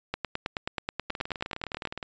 two click trains, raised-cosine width 0.3 ms, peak -19 / -13 dBFS, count 19 / 17, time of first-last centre 1.1-2.028 / 0.14-1.853 s, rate 19.4 / 9.34 Hz, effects resampled to 16000 Hz

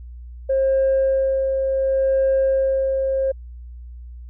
sine tone with tremolo, 535 Hz, C5, 38 cents sharp, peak -13 dBFS, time 0.49-3.32 s, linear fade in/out 10 ms, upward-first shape sine, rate 0.69 Hz, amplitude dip 40%, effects tanh soft clip ceiling -12 dBFS + added 60 Hz sine -34 dBFS peak until 4.29 s

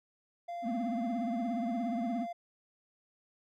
triangle tone, 692 Hz, F5, 16 cents flat, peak -35 dBFS, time 0.48-2.33 s, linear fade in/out 10 ms
triangle tone with vibrato, 237.8 Hz, A#3, 35 cents sharp, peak -30 dBFS, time 0.62-2.27 s, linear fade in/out 50 ms, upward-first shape triangle, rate 17 Hz, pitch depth 200 cents each way
effects none

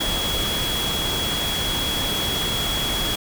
sine tone in noise, 3338 Hz, G#7, 8 cents sharp, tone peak -24 dBFS, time 0-3.16 s, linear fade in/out 10 ms, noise pink, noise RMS -26 dBFS, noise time 0-3.16 s, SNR -1 dB, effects none

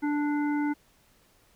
harmonic tone, 293.7 Hz, D4, in tune, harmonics 1 / 3 / 5 / 7, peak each -25 / -35 / -39 / -42 dBFS, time 0.02-0.74 s, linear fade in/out 20 ms, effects pink hiss -63 dBFS RMS until 1.55 s

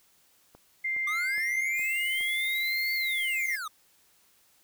click train, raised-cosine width 1 ms, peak -36 dBFS, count 5, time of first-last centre 0.55-2.21 s, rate 2.41 Hz
sine tone, 2097 Hz, C7, 3 cents sharp, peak -27 dBFS, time 0.84-3.56 s, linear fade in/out 10 ms
square linear two-way sweep, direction up then down, 1174.7 to 4488 to 1174.7 Hz, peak -34 dBFS, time 1.07-3.68 s, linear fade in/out 5 ms, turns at 2.93 s
violet noise, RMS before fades -44 dBFS, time 1.74-3.6 s, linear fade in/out 50 ms
effects white hiss -64 dBFS RMS until 4.63 s

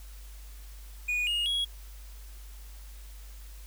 triangle tone with pitch steps, 2459 / 2857 / 3321 Hz, D#7 / F7 / G#7, -21 / +39 / -1 cents, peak -25 dBFS, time 1.08-1.65 s, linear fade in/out 10 ms, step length 190 ms, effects added 50 Hz sine -43 dBFS peak until 3.66 s + white hiss -55 dBFS RMS until 3.66 s

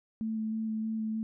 sine tone with vibrato, 220 Hz, A3, in tune, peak -30 dBFS, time 0.21-1.23 s, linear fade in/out 0 ms, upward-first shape square, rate 3.2 Hz, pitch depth 10 cents each way, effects none

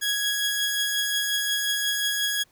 sawtooth tone pair together, 1661.2 / 3328 Hz, G#6 / G#7, 0 / +3 cents, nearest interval octave, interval 1203 cents, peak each -23 dBFS, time 0.01-2.44 s, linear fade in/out 20 ms, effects pink hiss -62 dBFS RMS until 2.51 s

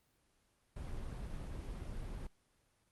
brown noise, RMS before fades -43 dBFS, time 0.76-2.27 s, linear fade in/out 5 ms, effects pink hiss -75 dBFS RMS until 2.91 s + Opus 24 kbps

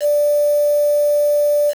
sine tone with quantisation, 587.3 Hz, D5, in tune, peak -12 dBFS, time 0-1.74 s, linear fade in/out 50 ms, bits 5, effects none

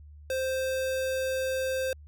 square tone, 523.3 Hz, C5, in tune, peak -28 dBFS, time 0.3-1.93 s, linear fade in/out 2 ms, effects added 74 Hz sine -46 dBFS peak until 2.07 s

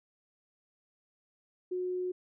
sine tone, 364.1 Hz, F#4, 28 cents flat, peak -31 dBFS, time 1.71-2.12 s, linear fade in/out 10 ms, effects none

